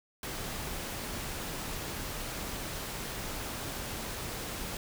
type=noise; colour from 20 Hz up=pink; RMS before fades=-38 dBFS; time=0.23-4.77 s; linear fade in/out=2 ms; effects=none